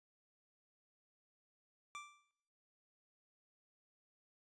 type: tone with exponential decay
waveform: 25% pulse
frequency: 1174.7 Hz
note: D6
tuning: in tune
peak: -40 dBFS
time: 1.95-2.31 s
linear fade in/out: 0 ms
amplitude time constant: 77 ms
effects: noise-tail reverb RT60 1.0 s tail -26 dB re dry + resampled to 22050 Hz

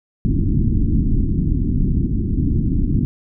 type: low-pass noise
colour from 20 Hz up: pink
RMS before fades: -17 dBFS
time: 0.25-3.05 s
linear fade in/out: 0 ms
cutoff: 310 Hz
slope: 48 dB/octave
effects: none

